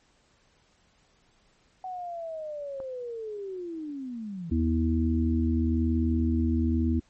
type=linear sweep; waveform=sine; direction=down; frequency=752 to 159.6 Hz; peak=-33 dBFS; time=1.84-4.5 s; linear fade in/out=2 ms
type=click; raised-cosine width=1 ms; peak=-29 dBFS; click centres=2.802 s
type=harmonic tone; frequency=81 Hz; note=E2; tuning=30 cents flat; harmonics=1 / 3 / 4; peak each=-25 / -26 / -30 dBFS; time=4.51-7 s; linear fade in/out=10 ms
effects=pink hiss -65 dBFS RMS until 7.09 s + MP3 32 kbps